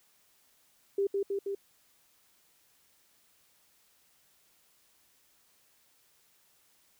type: tone with echo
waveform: sine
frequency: 396.8 Hz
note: G4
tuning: 21 cents sharp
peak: -25 dBFS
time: 0.98-1.07 s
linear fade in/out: 5 ms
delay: 160 ms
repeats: 3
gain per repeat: -2 dB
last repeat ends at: 1.55 s
effects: white hiss -67 dBFS RMS until 6.99 s